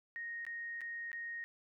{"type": "tone with dropouts", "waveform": "sine", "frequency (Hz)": 1864.7, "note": "A#6", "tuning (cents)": 0, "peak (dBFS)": -40, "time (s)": [0.16, 1.44], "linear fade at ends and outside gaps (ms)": 0, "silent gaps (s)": [[0.451, 0.466], [0.808, 0.815], [1.117, 1.13]], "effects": []}